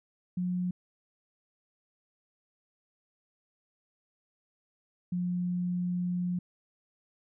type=tone pair in turn; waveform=sine; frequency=180 / 178.14 Hz; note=F#3 / F3; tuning=-47 / +35 cents; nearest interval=unison; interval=18 cents; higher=first; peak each=-28 dBFS; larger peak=neither; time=0.37-0.71 / 5.12-6.39 s; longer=second; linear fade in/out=5 ms; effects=none